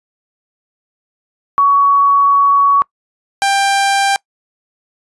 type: tone pair in turn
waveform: sine / sawtooth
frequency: 1123 / 791.6 Hz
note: C#6 / G5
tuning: +22 / +17 cents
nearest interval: tritone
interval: 605 cents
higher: first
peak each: -7 dBFS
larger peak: neither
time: 1.58-2.82 / 3.42-4.16 s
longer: first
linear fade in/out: 0 ms
effects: noise-tail reverb RT60 0.1 s tail -25 dB re dry + resampled to 24000 Hz